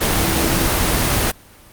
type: tone in noise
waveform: sine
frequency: 329.6 Hz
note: E4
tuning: in tune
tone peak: -23 dBFS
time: 0.15-0.69 s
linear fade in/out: 20 ms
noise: pink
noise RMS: -17 dBFS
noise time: 0-1.32 s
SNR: -9 dB
effects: pink hiss -45 dBFS RMS until 1.72 s + Opus 24 kbps